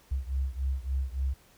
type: beating tone pair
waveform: sine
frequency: 65.41 / 68.91 Hz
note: C2 / C#2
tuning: 0 / -10 cents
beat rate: 3.5 Hz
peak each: -30 / -32 dBFS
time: 0.11-1.34 s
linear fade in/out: 10 ms
effects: pink hiss -60 dBFS RMS until 1.57 s